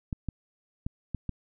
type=clicks; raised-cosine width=5 ms; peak=-19 dBFS; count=5; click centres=0.128 / 0.287 / 0.865 / 1.147 / 1.293 s; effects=none